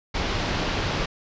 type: low-pass noise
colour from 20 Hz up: pink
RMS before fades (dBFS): -26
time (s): 0.14-1.06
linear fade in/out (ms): 10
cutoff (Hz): 5000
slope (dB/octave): 24
effects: resampled to 16000 Hz